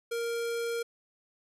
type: tone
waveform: square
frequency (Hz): 466.5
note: A#4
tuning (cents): +1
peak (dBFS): -31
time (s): 0.11-0.83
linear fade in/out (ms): 10
effects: resampled to 32000 Hz